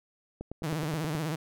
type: click train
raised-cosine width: 2 ms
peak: -24 dBFS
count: 8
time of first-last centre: 0.41-1.151 s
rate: 9.45 Hz
type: tone with vibrato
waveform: sawtooth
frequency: 155.56 Hz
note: D#3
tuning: in tune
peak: -26 dBFS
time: 0.63-1.36 s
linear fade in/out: 10 ms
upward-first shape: sine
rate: 16 Hz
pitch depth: 120 cents each way
effects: none